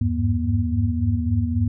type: tone cluster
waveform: sine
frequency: 81.8 / 98.5 / 102.2 / 239.6 Hz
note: E2 / G2 / G#2 / A#3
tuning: -13 / +9 / -27 / +48 cents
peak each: -24 dBFS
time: 0.01-1.68 s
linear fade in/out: 5 ms
effects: none